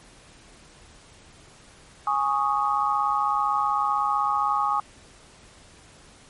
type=chord; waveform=sine; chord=Ab suspended fourth; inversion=none; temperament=equal; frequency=830.6 / 1108.7 / 1244.5 Hz; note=Ab5 / Db6 / Eb6; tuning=0 / 0 / 0 cents; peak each=-25 dBFS; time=2.07-4.8 s; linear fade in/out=2 ms; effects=pink hiss -51 dBFS RMS until 6.29 s + MP3 48 kbps